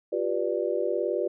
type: chord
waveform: sine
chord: G dominant seventh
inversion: third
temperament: just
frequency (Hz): 352.8 / 392 / 490 / 588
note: F4 / G4 / B4 / D5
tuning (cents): +18 / 0 / -14 / +2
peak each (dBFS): -30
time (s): 0.12-1.28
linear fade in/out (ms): 10
effects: none